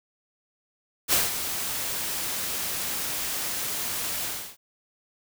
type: noise with ADSR envelope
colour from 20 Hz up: white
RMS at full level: -20 dBFS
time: 1.08-4.57 s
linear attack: 46 ms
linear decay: 170 ms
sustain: -10 dB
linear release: 320 ms
effects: none